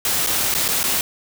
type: noise with dropouts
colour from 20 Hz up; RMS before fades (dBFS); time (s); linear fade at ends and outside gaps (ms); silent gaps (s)
white; -20; 0.05-1.01; 1; 0.264-0.271 / 0.541-0.549 / 0.68-0.687 / 0.831-0.839
effects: none